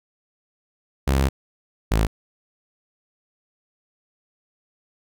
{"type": "tone pair in turn", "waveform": "sawtooth", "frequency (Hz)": [67.5, 54.07], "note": ["C#2", "A1"], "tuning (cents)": [-45, -30], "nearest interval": "major third", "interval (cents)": 385, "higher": "first", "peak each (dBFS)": -13, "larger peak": "neither", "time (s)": [[1.07, 1.29], [1.91, 2.07]], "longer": "first", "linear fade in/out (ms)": 10, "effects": []}